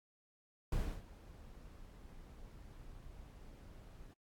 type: noise with ADSR envelope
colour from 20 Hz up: brown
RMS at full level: -35 dBFS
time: 0.72-4.14 s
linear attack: 4 ms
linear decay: 290 ms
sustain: -19 dB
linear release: 14 ms
effects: AAC 64 kbps